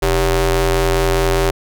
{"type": "ring-modulated tone", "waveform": "sawtooth", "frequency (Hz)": 174.61, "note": "F3", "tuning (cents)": 0, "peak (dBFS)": -6, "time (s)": [0.02, 1.51], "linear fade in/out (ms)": 10, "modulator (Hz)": 217, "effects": []}